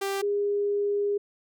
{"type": "tone pair in turn", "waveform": ["sawtooth", "sine"], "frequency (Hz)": [393.6, 407.5], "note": ["G4", "G#4"], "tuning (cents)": [7, -33], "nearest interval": "minor second", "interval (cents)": 60, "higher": "second", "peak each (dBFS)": -23, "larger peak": "neither", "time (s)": [[0.01, 0.22], [0.22, 1.18]], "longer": "second", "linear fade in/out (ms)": 10, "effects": []}